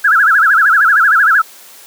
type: tone with vibrato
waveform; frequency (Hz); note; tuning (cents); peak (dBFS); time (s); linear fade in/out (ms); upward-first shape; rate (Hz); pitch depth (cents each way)
sine; 1483; F#6; +4; -6; 0.04-1.42; 10; sine; 13; 230
effects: white hiss -38 dBFS RMS until 1.86 s + high-pass 300 Hz 12 dB/octave